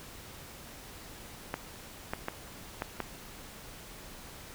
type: clicks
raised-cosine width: 0.5 ms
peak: -17 dBFS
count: 5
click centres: 1.541 / 2.135 / 2.284 / 2.821 / 3.003 s
effects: pink hiss -48 dBFS RMS until 4.54 s